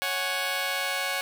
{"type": "chord", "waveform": "10% pulse", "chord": "C# suspended fourth", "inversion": "none", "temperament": "just", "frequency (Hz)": [554.4, 739.2, 831.5], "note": ["C#5", "F#5", "G#5"], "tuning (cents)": [0, -2, 2], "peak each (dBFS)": [-23, -23, -27], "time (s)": [0.02, 1.21], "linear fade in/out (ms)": 0, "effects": []}